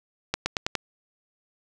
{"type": "accelerating click train", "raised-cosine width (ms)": 0.2, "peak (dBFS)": -7, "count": 5, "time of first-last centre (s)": [0.34, 0.753], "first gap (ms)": 120, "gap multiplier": 0.9, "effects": []}